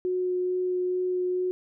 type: tone with vibrato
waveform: sine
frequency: 364.2 Hz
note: F#4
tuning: 27 cents flat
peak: -24 dBFS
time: 0.05-1.51 s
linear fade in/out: 0 ms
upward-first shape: sine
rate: 2.3 Hz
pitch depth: 8 cents each way
effects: none